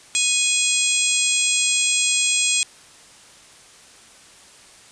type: harmonic tone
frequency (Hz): 830.6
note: G#5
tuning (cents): 0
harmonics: 3 / 4 / 5 / 6 / 7 / 8 / 9 / 10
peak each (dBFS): -23 / -24 / -29 / -31 / -32 / -27 / -23 / -24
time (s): 0.15-2.63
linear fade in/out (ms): 0
effects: white hiss -47 dBFS RMS until 4.91 s + resampled to 22050 Hz